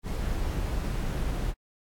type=noise; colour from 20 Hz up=brown; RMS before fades=-29 dBFS; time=0.03-1.54 s; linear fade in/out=50 ms; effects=AAC 64 kbps